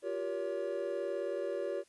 triangle chord, G half-diminished seventh, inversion third, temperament just, 352.8 / 392 / 470.4 / 564.5 Hz, F4 / G4 / Bb4 / Db5, +18 / 0 / +16 / +31 cents, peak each -39 / -37 / -39 / -35 dBFS, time 0.02-1.84 s, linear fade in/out 50 ms, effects white hiss -68 dBFS RMS until 1.88 s + resampled to 24000 Hz

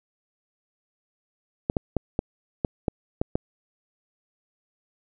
clicks, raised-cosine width 2 ms, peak -9 dBFS, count 8, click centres 1.699 / 1.768 / 1.967 / 2.191 / 2.648 / 2.882 / 3.215 / 3.355 s, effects none

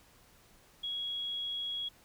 sine tone, 3322 Hz, G#7, in tune, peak -34 dBFS, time 0.83-1.89 s, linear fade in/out 10 ms, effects pink hiss -62 dBFS RMS until 2.04 s

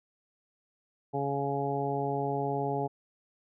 harmonic tone, 139.9 Hz, C#3, 16 cents sharp, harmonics 1 / 2 / 3 / 4 / 5 / 6, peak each -35 / -37 / -33 / -40 / -35 / -35 dBFS, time 1.13-2.88 s, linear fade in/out 20 ms, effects none

